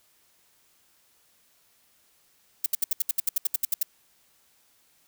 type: noise bursts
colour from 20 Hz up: violet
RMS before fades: -23 dBFS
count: 14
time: 2.64-3.831 s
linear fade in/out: 5 ms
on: 21 ms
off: 69 ms
effects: white hiss -64 dBFS RMS until 5.07 s